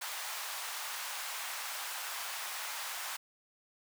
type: high-pass noise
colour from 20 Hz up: pink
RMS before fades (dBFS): -40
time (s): 0.01-3.17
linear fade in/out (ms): 10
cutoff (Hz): 810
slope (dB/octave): 24
effects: none